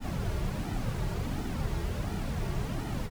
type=noise with flanger; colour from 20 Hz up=brown; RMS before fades=-32 dBFS; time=0-3.1 s; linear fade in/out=50 ms; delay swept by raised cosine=1.8 to 4 ms; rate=1.4 Hz; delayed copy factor=-0.6; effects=none